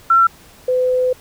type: tone pair in turn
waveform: sine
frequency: 1352 / 506.4 Hz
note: E6 / B4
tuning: +43 / +43 cents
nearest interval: octave + perfect fourth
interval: 1700 cents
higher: first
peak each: -8 / -13 dBFS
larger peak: first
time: 0.1-0.27 / 0.68-1.13 s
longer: second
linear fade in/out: 5 ms
effects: pink hiss -45 dBFS RMS until 1.2 s